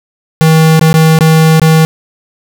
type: tone with dropouts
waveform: square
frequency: 159.5 Hz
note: D#3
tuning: 43 cents sharp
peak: -4 dBFS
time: 0.41-1.85 s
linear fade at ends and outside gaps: 0 ms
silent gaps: 0.794-0.812 / 0.93-0.941 / 1.188-1.208 / 1.597-1.617 s
effects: 7-bit